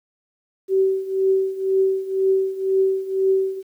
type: tone with tremolo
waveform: sine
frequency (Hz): 383.4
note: G4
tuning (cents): -38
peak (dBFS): -13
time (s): 0.68-3.63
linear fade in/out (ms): 50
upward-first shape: triangle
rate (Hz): 2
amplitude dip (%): 85
effects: 9-bit